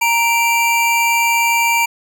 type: tone pair together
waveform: square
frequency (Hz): 929.8 / 2343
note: A#5 / D7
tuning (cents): -5 / -5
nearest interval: octave + major third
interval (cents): 1600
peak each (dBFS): -16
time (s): 0.01-1.86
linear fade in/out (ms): 10
effects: none